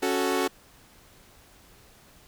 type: chord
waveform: sawtooth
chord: F# minor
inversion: second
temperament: equal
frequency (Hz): 277.2 / 370 / 440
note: C#4 / F#4 / A4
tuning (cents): 0 / 0 / 0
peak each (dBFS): -25 / -23 / -25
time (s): 0.02-0.48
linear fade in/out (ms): 10
effects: pink hiss -55 dBFS RMS until 2.27 s